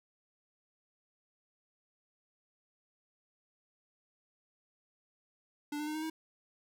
square tone with pitch steps, 293.7 / 299.7 / 305.8 / 312.1 / 318.4 Hz, D4 / D4 / D#4 / D#4 / D#4, 0 / +35 / -30 / +5 / +40 cents, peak -36 dBFS, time 5.72-6.1 s, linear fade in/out 5 ms, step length 76 ms, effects none

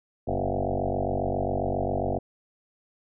sine tone with frequency modulation, 375.5 Hz, F#4, 26 cents sharp, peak -24 dBFS, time 0.27-2.19 s, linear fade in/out 10 ms, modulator 47.4 Hz, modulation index 7.7, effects none

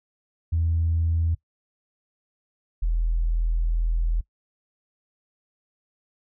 sine tone pair in turn, 82.6 / 41.23 Hz, E2 / E1, +4 / +1 cents, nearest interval octave, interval 1203 cents, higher first, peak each -19 / -19 dBFS, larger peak neither, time 0.52-1.35 / 2.82-4.21 s, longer second, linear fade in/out 10 ms, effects noise-tail reverb RT60 0.1 s tail -21 dB re dry + tanh soft clip ceiling -15 dBFS

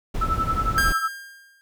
brown noise, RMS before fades -26 dBFS, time 0.14-0.93 s, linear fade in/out 10 ms
sine tone with tremolo, 1318.5 Hz, E6, in tune, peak -18 dBFS, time 0.21-1.08 s, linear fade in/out 5 ms, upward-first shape triangle, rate 11 Hz, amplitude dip 100%
45% pulse tone with exponential decay, 1605 Hz, G6, 40 cents sharp, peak -17 dBFS, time 0.78-1.61 s, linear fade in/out 0 ms, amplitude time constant 180 ms
effects none

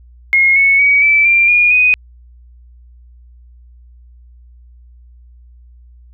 sine tone with pitch steps, 2154 / 2207 / 2261 / 2317 / 2374 / 2432 / 2492 Hz, C7 / C#7 / C#7 / D7 / D7 / D#7 / D#7, +50 / -8 / +34 / -24 / +18 / -40 / +2 cents, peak -7 dBFS, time 0.33-1.94 s, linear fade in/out 0 ms, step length 230 ms, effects added 60 Hz sine -39 dBFS peak until 6.13 s

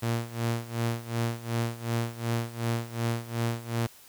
sawtooth tone with tremolo, 116.54 Hz, A#2, in tune, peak -21 dBFS, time 0.02-3.87 s, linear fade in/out 10 ms, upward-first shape sine, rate 2.7 Hz, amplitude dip 85%, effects white hiss -53 dBFS RMS until 4.08 s

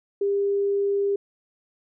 sine tone, 400.4 Hz, G4, 37 cents sharp, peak -20 dBFS, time 0.21-1.16 s, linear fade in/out 5 ms, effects none

